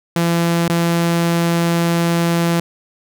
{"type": "tone with dropouts", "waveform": "sawtooth", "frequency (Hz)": 169.4, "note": "E3", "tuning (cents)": 48, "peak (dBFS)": -10, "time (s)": [0.16, 2.6], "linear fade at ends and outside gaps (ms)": 2, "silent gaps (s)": [0.681, 0.698], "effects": []}